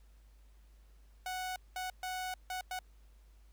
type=tone bursts at uneven times; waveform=sawtooth; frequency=740 Hz; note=F#5; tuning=in tune; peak=-33 dBFS; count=5; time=1.26-1.56 / 1.76-1.9 / 2.03-2.34 / 2.5-2.61 / 2.71-2.79 s; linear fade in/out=2 ms; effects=added 51 Hz sine -57 dBFS peak until 3.52 s + pink hiss -72 dBFS RMS until 3.52 s